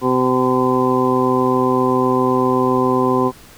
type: harmonic tone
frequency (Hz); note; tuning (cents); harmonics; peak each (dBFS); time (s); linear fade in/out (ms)
127.7; C3; -42; 1 / 2 / 3 / 4 / 6 / 7 / 8; -26 / -18 / -18 / -22 / -26 / -28 / -19; 0.01-3.32; 50
effects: pink hiss -43 dBFS RMS until 3.57 s